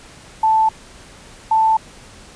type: tone pair in turn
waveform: sine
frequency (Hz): 880 / 883.3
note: A5 / A5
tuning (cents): 0 / +6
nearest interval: unison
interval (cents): 6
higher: second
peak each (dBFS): -11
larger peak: neither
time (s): 0.43-0.69 / 1.51-1.77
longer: neither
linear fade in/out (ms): 5
effects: pink hiss -42 dBFS RMS until 2.35 s + resampled to 22050 Hz